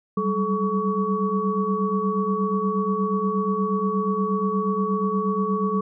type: tone cluster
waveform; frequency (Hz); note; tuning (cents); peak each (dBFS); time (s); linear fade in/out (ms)
sine; 189.8 / 198.2 / 430.8 / 1127; F#3 / G3 / A4 / C#6; +44 / +19 / -37 / +28; -26; 0.17-5.81; 5
effects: none